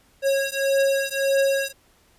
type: beating tone pair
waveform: square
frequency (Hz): 546 / 547.7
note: C#5 / C#5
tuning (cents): -26 / -21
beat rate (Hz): 1.7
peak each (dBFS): -23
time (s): 0.22-1.73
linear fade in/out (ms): 50
effects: pink hiss -59 dBFS RMS until 2.18 s + resampled to 32000 Hz